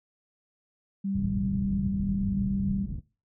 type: tone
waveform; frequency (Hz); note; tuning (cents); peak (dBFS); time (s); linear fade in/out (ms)
sine; 196; G3; 0; -27; 1.04-2.86; 10
type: low-pass noise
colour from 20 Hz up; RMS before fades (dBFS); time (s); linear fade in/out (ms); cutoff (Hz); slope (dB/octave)
white; -33; 1.14-3.01; 20; 160; 24
effects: noise-tail reverb RT60 0.3 s tail -18 dB re dry